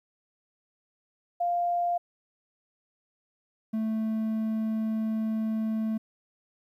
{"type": "tone pair in turn", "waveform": ["sine", "triangle"], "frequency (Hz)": [698.5, 220], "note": ["F5", "A3"], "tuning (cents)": [0, 0], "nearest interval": "octave + minor sixth", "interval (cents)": 2000, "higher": "first", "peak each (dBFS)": -24, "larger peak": "neither", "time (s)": [[1.4, 1.98], [3.73, 5.98]], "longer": "second", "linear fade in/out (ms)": 10, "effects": ["11-bit"]}